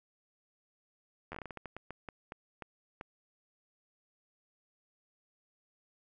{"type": "slowing click train", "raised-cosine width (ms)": 0.5, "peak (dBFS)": -27, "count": 16, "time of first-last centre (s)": [1.32, 3.011], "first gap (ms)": 11, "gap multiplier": 1.29, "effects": []}